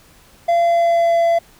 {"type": "tone with pitch glide", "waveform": "triangle", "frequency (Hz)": [684, 675.8], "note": ["F5", "E5"], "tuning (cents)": [-36, 43], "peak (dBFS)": -10, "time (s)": [0.48, 1.39], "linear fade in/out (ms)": 10, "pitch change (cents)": -21, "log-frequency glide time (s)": [0.62, 1.16], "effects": ["pink hiss -49 dBFS RMS until 1.59 s"]}